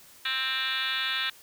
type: tone with frequency modulation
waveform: sine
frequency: 2630 Hz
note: E7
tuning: 5 cents flat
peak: -26 dBFS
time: 0.25-1.3 s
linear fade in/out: 5 ms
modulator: 263 Hz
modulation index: 4.9
effects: white hiss -53 dBFS RMS until 1.42 s